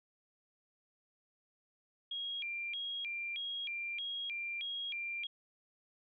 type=tone with vibrato; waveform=sine; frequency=2794 Hz; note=F7; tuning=in tune; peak=-37 dBFS; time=2.11-5.27 s; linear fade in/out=5 ms; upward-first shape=square; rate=1.6 Hz; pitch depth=280 cents each way; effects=none